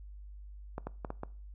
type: clicks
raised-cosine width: 1 ms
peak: -23 dBFS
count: 5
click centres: 0.781 / 0.87 / 1.048 / 1.104 / 1.234 s
effects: noise-tail reverb RT60 0.4 s tail -21 dB re dry + added 50 Hz sine -45 dBFS peak until 1.54 s